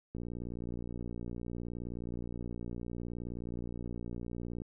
click train, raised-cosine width 3 ms, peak -28 dBFS, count 266, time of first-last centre 0.15-4.619 s, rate 59.3 Hz, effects none

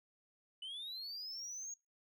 sine linear sweep, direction up, 2962 to 6645 Hz, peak -40 dBFS, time 0.62-1.74 s, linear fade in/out 5 ms, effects noise-tail reverb RT60 0.2 s tail -22 dB re dry + tanh soft clip ceiling -42 dBFS

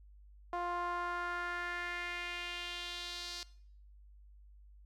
sawtooth tone with band-pass filter sweep, 350.7 Hz, F4, 7 cents sharp, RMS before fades -40 dBFS, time 0.53-3.43 s, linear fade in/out 0 ms, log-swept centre 880 to 4700 Hz, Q 2.6, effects noise-tail reverb RT60 0.6 s tail -19 dB re dry + added 50 Hz sine -55 dBFS peak until 4.85 s

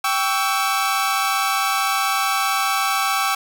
sawtooth chord, C# diminished, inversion second, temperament equal with one note detuned, 784 / 1126.2 / 1318.5 Hz, G5 / C#6 / E6, 0 / +27 / 0 cents, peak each -19 dBFS, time 0.04-3.35 s, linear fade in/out 5 ms, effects none

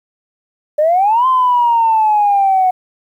sine exponential two-way sweep, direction up then down, 587.3 to 1046 to 734 Hz, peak -8 dBFS, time 0.78-2.71 s, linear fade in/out 10 ms, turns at 1.27 s, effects tanh soft clip ceiling -4 dBFS + 8-bit

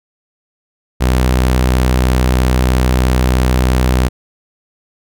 sawtooth tone, 63.1 Hz, B1, 38 cents sharp, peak -6 dBFS, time 1-4.09 s, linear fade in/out 20 ms, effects none

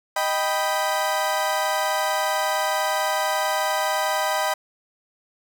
30% pulse chord, Eb augmented, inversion none, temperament equal, 622.3 / 784 / 987.8 Hz, Eb5 / G5 / B5, 0 / 0 / 0 cents, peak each -23 dBFS, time 0.16-4.54 s, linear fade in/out 5 ms, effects none

